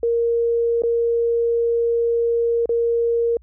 sine tone with dropouts, 467 Hz, A#4, 3 cents sharp, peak -16 dBFS, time 0.03-3.37 s, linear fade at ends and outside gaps 2 ms, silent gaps 0.821-0.835 / 2.658-2.692 s, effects added 60 Hz sine -46 dBFS peak until 3.42 s

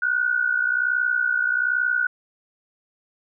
sine tone pair together, 1450.8 / 1512 Hz, F#6 / F#6, -34 / +37 cents, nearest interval minor second, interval 71 cents, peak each -21 / -23 dBFS, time 0.02-2.07 s, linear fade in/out 5 ms, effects none

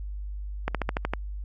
slowing click train, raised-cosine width 0.5 ms, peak -11 dBFS, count 7, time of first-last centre 0.68-1.136 s, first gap 67 ms, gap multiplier 1.05, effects added 50 Hz sine -32 dBFS peak until 1.44 s + AAC 64 kbps

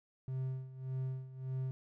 triangle tone with tremolo, 130.81 Hz, C3, in tune, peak -32 dBFS, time 0.28-1.71 s, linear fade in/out 0 ms, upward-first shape sine, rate 1.7 Hz, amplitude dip 80%, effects none

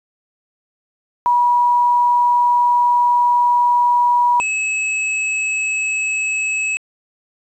sine / square tone pair in turn, 968 / 2584 Hz, B5 / E7, -35 / -35 cents, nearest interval octave + perfect fourth, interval 1700 cents, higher second, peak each -11 / -18 dBFS, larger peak first, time 1.26-4.4 / 4.4-6.77 s, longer first, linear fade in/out 0 ms, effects resampled to 24000 Hz + 8-bit

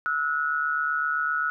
sine tone pair together, 1309.3 / 1457 Hz, E6 / F#6, -12 / -27 cents, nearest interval major second, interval 185 cents, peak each -27 / -25 dBFS, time 0.06-1.5 s, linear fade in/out 0 ms, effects none

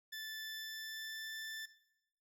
20% pulse tone with pitch glide, 1755 to 1766.2 Hz, A6 to A6, -5 to +6 cents, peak -38 dBFS, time 0.12-1.66 s, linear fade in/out 10 ms, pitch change +11 cents, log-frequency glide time 0.35-1.31 s, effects noise-tail reverb RT60 0.9 s tail -17 dB re dry

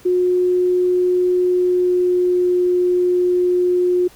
sine tone with pitch glide, 361.4 to 358.7 Hz, F#4 to F4, -41 to +46 cents, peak -13 dBFS, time 0.05-4.08 s, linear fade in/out 10 ms, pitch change -13 cents, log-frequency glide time 1.46-2.59 s, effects pink hiss -47 dBFS RMS until 4.15 s

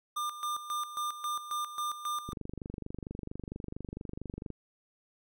square tone with tremolo, 1200 Hz, D6, 37 cents sharp, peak -32 dBFS, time 0.16-2.33 s, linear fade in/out 10 ms, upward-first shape square, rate 3.7 Hz, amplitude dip 70%
click train, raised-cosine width 3 ms, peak -26 dBFS, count 55, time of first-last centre 2.29-4.503 s, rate 24.4 Hz
effects none

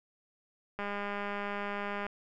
click train, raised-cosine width 0.5 ms, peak -22 dBFS, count 260, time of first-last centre 0.79-2.066 s, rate 203 Hz, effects none

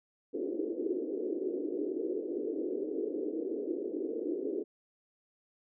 pink band-pass noise, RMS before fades -35 dBFS, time 0.33-4.64 s, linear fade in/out 20 ms, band 300 to 450 Hz, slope 48 dB/octave, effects none

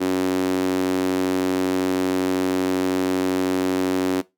sawtooth tone with high-pass filter, 92.7 Hz, F#2, 4 cents sharp, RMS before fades -21 dBFS, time 0-4.22 s, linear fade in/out 20 ms, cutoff 310 Hz, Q 5, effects noise-tail reverb RT60 0.2 s tail -19 dB re dry

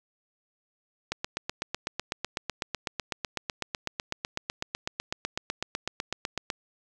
click train, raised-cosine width 0.2 ms, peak -12 dBFS, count 44, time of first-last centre 1.12-6.502 s, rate 7.99 Hz, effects none

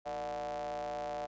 square ring-modulated tone, 68.9 Hz, C#2, 10 cents flat, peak -34 dBFS, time 0.05-1.27 s, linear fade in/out 20 ms, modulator 661 Hz, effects resampled to 16000 Hz

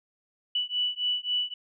sine beating tone pair, 2960 / 2963.7 Hz, F#7 / F#7, 0 / +2 cents, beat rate 3.7 Hz, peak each -29 dBFS, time 0.55-1.54 s, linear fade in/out 5 ms, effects none

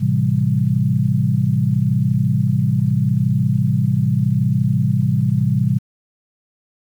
sine chord, A minor seventh, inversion none, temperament equal, 110 / 130.81 / 164.81 / 196 Hz, A2 / C3 / E3 / G3, 0 / 0 / 0 / 0 cents, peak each -20 / -17 / -21 / -21 dBFS, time 0-5.79 s, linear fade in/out 20 ms, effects 8-bit

